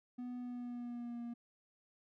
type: tone with pitch glide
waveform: triangle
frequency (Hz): 246.9 to 236.7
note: B3 to A#3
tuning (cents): 0 to +27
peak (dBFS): -39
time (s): 0.18-1.34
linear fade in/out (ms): 10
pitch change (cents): -73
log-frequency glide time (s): 0.38-1.22
effects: none

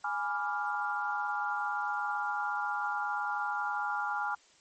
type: chord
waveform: sine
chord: G# diminished seventh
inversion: none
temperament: equal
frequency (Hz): 830.6 / 987.8 / 1174.7 / 1396.9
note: G#5 / B5 / D6 / F6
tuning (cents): 0 / 0 / 0 / 0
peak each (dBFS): -34 / -39 / -39 / -34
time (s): 0.04-4.35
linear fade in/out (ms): 5
effects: white hiss -62 dBFS RMS until 4.6 s + MP3 32 kbps

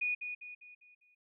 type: tone with echo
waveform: sine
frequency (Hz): 2464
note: D#7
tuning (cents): -17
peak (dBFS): -30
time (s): 0.01-0.15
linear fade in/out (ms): 10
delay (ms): 200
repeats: 5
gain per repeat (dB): -7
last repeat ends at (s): 1.15
effects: none

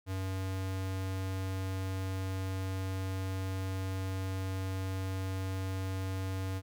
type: tone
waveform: square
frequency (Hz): 94.9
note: F#2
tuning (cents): +44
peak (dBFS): -34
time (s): 0.06-6.62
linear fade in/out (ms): 50
effects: none

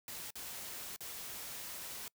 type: noise with dropouts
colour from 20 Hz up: white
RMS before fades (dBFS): -45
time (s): 0.08-2.08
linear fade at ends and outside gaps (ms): 1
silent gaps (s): 0.305-0.355 / 0.962-1.006
effects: noise-tail reverb RT60 0.1 s tail -25 dB re dry

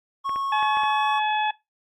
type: tone with pitch glide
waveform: triangle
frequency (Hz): 1098 to 1117.2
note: C#6 to C#6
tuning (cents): -17 to +13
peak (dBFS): -23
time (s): 0.24-1.2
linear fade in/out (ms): 20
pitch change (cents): +30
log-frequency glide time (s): 0.52-1.08
type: clicks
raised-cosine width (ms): 0.5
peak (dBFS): -22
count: 5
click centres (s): 0.294 / 0.36 / 0.628 / 0.771 / 0.835
type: harmonic tone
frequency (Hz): 853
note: G#5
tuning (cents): +46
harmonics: 1 / 2 / 3 / 4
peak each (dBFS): -22 / -28 / -32 / -34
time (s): 0.52-1.51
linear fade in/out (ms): 5
effects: noise-tail reverb RT60 0.2 s tail -20 dB re dry + Opus 32 kbps

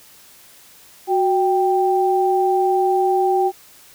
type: tone pair together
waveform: sine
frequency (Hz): 369.4 / 785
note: F#4 / G5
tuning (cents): -3 / +2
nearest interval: octave + minor second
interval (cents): 1305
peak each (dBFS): -17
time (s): 1.07-3.52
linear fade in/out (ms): 50
effects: white hiss -47 dBFS RMS until 3.94 s

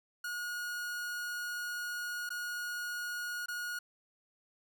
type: tone with dropouts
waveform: 45% pulse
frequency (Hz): 1443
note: F#6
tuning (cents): -44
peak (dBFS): -36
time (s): 0.24-3.79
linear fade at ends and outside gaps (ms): 5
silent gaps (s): 2.292-2.303 / 3.46-3.483
effects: none

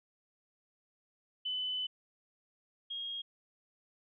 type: tone pair in turn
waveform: sine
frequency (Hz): 3013 / 3261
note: F#7 / G#7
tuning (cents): +31 / -32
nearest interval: minor second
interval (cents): 137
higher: second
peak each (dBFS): -33 / -37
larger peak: first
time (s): 1.45-1.87 / 2.9-3.22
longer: first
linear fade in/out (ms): 10
effects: none

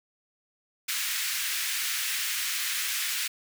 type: high-pass noise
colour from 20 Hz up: pink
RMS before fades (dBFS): -30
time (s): 0.88-3.28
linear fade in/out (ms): 10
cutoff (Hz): 1700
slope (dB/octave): 24
effects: none

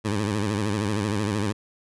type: tone with vibrato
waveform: 15% pulse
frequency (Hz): 103.83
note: G#2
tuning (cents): 0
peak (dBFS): -17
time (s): 0.04-1.53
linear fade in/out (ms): 20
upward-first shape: sine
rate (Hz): 13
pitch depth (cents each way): 110
effects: resampled to 24000 Hz

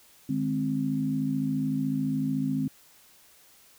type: chord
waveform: sine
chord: Ab major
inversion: second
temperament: equal with one note detuned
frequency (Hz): 151.92 / 207.7 / 261.6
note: Eb3 / Ab3 / C4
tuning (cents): -41 / 0 / 0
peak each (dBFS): -31 / -32 / -27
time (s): 0.29-2.68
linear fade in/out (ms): 5
effects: white hiss -57 dBFS RMS until 3.78 s

